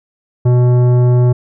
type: tone with tanh clipping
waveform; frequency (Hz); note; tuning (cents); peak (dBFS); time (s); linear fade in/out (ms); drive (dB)
triangle; 123.47; B2; 0; -9; 0.45-1.33; 10; 17
effects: none